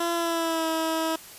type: tone with pitch glide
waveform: 15% pulse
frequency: 340 to 322.6 Hz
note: F4 to E4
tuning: -46 to -37 cents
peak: -18 dBFS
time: 0-1.16 s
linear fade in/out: 5 ms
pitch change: -91 cents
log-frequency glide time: 0.14-0.67 s
effects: white hiss -45 dBFS RMS until 1.38 s + resampled to 32000 Hz